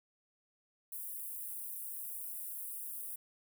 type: high-pass noise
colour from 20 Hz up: white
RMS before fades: -43 dBFS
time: 0.92-3.16 s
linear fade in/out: 5 ms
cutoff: 9200 Hz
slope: 48 dB/octave
effects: none